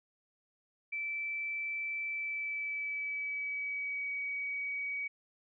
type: tone with pitch glide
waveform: sine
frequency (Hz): 2324 to 2264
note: D7 to C#7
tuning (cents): -19 to +36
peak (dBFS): -34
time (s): 0.92-5.08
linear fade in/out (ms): 10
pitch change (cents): -45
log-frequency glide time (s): 2.07-4.1
effects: none